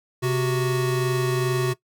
square tone pair together, 130.81 / 370 Hz, C3 / F#4, 0 / 0 cents, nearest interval octave + tritone, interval 1800 cents, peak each -24 / -24 dBFS, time 0.22-1.74 s, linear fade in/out 20 ms, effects noise-tail reverb RT60 0.1 s tail -18 dB re dry

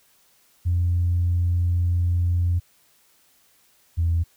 sine tone pair in turn, 87.4 / 83.81 Hz, F2 / E2, +2 / +29 cents, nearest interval minor second, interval 73 cents, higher first, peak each -17 dBFS, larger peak neither, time 0.65-2.6 / 3.97-4.24 s, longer first, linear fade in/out 20 ms, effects tanh soft clip ceiling -14 dBFS + white hiss -60 dBFS RMS until 4.36 s

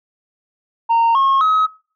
sine tone with pitch steps, 922 / 1083.9 / 1274.1 Hz, A#5 / C#6 / D#6, -19 / -39 / +41 cents, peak -9 dBFS, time 0.89-1.67 s, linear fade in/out 20 ms, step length 260 ms, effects noise-tail reverb RT60 0.4 s tail -23 dB re dry + tanh soft clip ceiling -10 dBFS

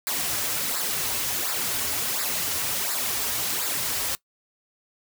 white noise with flanger, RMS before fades -27 dBFS, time 0.07-4.15 s, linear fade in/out 0 ms, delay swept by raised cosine 0.32 to 5.92 ms, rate 1.4 Hz, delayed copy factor -0.7, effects noise-tail reverb RT60 0.1 s tail -20 dB re dry

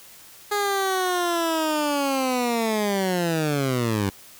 15% pulse linear sweep, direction down, 415.3 to 95.1 Hz, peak -15 dBFS, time 0.51-4.1 s, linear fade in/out 10 ms, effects white hiss -47 dBFS RMS until 4.39 s

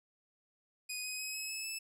15% pulse tone with pitch steps, 2489 / 2515 / 2541 / 2568 / 2595 / 2622 Hz, D#7 / D#7 / D#7 / E7 / E7 / E7, 0 / +18 / +36 / -46 / -28 / -10 cents, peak -31 dBFS, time 0.89-1.79 s, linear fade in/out 10 ms, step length 150 ms, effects none

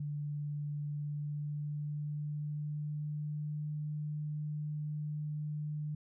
sine tone with pitch glide, 146.9 to 150.33 Hz, D3 to D3, +1 to +41 cents, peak -35 dBFS, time 0-5.95 s, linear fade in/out 5 ms, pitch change +40 cents, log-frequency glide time 0.88-3.64 s, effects none

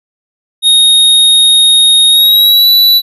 square tone with pitch glide, 3729 to 3951 Hz, A#7 to B7, 0 to 0 cents, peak -4 dBFS, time 0.62-3.02 s, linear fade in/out 50 ms, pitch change +100 cents, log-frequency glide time 2.09-2.68 s, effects none

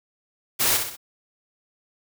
white noise with echo, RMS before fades -21 dBFS, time 0.59-0.78 s, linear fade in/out 20 ms, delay 63 ms, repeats 3, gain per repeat -6 dB, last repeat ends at 0.969 s, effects none

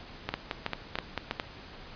two click trains, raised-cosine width 0.3 ms, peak -14 / -13 dBFS, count 6 / 4, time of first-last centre 0.29-1.399 / 0.34-1.311 s, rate 4.51 / 3.09 Hz, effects pink hiss -47 dBFS RMS until 1.95 s + resampled to 11025 Hz

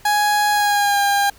30% pulse tone with pitch glide, 832 to 804.6 Hz, G#5 to G5, +3 to +45 cents, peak -12 dBFS, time 0.05-1.3 s, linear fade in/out 5 ms, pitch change -58 cents, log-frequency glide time 0.52-1 s, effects pink hiss -48 dBFS RMS until 1.38 s

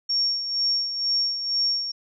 sine tone with tremolo, 5520 Hz, F8, 21 cents flat, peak -19 dBFS, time 0.09-1.92 s, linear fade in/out 10 ms, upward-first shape sine, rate 2.1 Hz, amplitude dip 60%, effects none

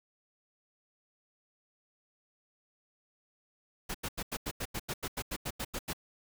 pink noise bursts, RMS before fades -36 dBFS, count 15, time 3.89-5.933 s, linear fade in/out 10 ms, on 55 ms, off 87 ms, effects none

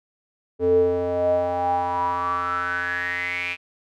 square tone with band-pass filter sweep, 88.6 Hz, F2, 25 cents sharp, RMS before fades -23 dBFS, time 0.59-3.57 s, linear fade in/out 50 ms, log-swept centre 400 to 2500 Hz, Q 9.5, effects none

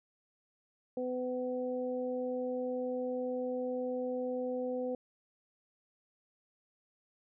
harmonic tone, 251.7 Hz, B3, 33 cents sharp, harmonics 1 / 2 / 3, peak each -38 / -34 / -47 dBFS, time 0.97-4.95 s, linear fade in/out 2 ms, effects none

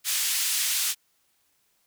white band-pass noise, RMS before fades -26 dBFS, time 0.04-0.95 s, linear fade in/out 50 ms, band 2200 to 12000 Hz, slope 12 dB/octave, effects white hiss -69 dBFS RMS until 1.86 s

